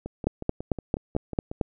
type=two click trains; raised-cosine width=2 ms; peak=-20 / -9 dBFS; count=9 / 7; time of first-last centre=0.06-1.515 / 0.27-1.612 s; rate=5.5 / 4.47 Hz; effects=none